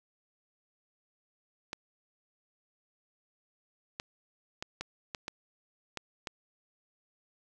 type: clicks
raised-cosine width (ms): 0.2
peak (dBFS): -19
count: 8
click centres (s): 1.731 / 3.999 / 4.625 / 4.81 / 5.148 / 5.281 / 5.973 / 6.272
effects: none